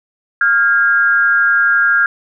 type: tone pair together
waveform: sine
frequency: 1396.9 / 1628.7 Hz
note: F6 / G#6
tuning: 0 / -34 cents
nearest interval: minor third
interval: 266 cents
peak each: -12 dBFS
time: 0.41-2.06 s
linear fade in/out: 2 ms
effects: none